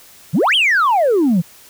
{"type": "exponential two-way sweep", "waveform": "sine", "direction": "up then down", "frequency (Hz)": [130.81, 3322, 158.7], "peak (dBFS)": -9, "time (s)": [0.33, 1.42], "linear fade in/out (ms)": 20, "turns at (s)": 0.55, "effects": ["tanh soft clip ceiling -9 dBFS", "white hiss -44 dBFS RMS until 1.69 s"]}